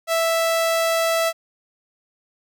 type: tone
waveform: sawtooth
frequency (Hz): 659.3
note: E5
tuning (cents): 0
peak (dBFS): -14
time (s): 0.07-1.33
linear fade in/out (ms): 50
effects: none